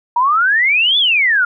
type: exponential two-way sweep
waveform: sine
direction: up then down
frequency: 932.3 to 3526 to 1383 Hz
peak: -10 dBFS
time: 0.16-1.45 s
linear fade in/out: 5 ms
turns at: 0.98 s
effects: none